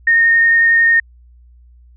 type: tone with vibrato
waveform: sine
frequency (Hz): 1841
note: A#6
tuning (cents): -22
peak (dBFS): -8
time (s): 0.07-1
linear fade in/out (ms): 5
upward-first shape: sine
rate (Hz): 11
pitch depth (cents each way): 8
effects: added 60 Hz sine -42 dBFS peak until 1.96 s